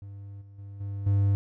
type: tone with level steps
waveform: triangle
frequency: 99.8 Hz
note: G2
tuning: 32 cents sharp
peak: -37 / -44 / -37 / -29 / -18 dBFS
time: 0.02-1.35 s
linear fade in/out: 0 ms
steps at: 0.41 / 0.58 / 0.8 / 1.06 s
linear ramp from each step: 10 ms
effects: none